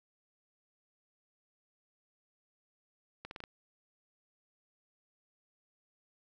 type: accelerating click train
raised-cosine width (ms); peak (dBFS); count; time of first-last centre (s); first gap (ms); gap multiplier
0.3; -27; 5; 3.25-3.439; 61; 0.83
effects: none